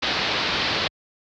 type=low-pass noise; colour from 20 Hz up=white; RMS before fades=-24 dBFS; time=0.02-0.88 s; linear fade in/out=10 ms; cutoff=4700 Hz; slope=48 dB/octave; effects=high-pass 60 Hz 12 dB/octave